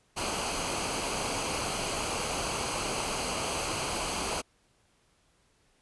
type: noise with comb filter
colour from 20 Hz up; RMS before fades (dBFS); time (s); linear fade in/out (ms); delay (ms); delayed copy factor
pink; -32; 0.16-4.42; 20; 0.55; -0.6
effects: pink hiss -68 dBFS RMS until 5.81 s + resampled to 24000 Hz